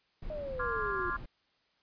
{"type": "noise", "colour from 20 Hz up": "brown", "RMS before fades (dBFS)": -43, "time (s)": [0.22, 1.26], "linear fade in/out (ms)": 5}
{"type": "exponential sweep", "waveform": "sine", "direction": "down", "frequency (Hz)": [623, 349.2], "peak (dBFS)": -36, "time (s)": [0.3, 1.1], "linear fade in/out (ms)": 2}
{"type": "chord", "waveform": "sine", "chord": "D half-diminished seventh", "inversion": "third", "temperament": "equal", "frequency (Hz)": [1046.5, 1174.7, 1396.9, 1661.2], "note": ["C6", "D6", "F6", "Ab6"], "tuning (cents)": [0, 0, 0, 0], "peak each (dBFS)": [-37, -38, -36, -39], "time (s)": [0.59, 1.17], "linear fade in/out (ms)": 10}
{"effects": ["white hiss -72 dBFS RMS until 1.82 s", "resampled to 11025 Hz"]}